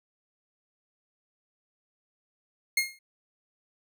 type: tone with exponential decay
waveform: sawtooth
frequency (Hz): 2141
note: C7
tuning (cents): +39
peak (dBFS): -16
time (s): 2.77-2.99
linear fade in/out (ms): 5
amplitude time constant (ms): 46
effects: none